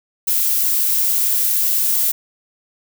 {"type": "noise", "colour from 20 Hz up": "violet", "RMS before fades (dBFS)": -17, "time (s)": [0.27, 2.12], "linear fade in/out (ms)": 10, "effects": []}